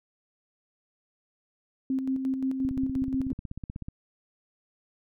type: tone with tremolo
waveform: sine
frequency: 264.3 Hz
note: C4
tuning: 18 cents sharp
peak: -24 dBFS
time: 1.9-3.32 s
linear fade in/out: 2 ms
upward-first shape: square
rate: 5.7 Hz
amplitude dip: 45%
type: click train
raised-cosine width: 5 ms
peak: -24 dBFS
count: 21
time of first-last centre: 2.65-3.885 s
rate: 16.2 Hz
effects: none